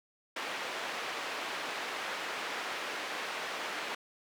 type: band-pass noise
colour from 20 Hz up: white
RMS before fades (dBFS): -38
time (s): 0.36-3.95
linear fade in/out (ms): 5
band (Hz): 370 to 2400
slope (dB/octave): 12
effects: none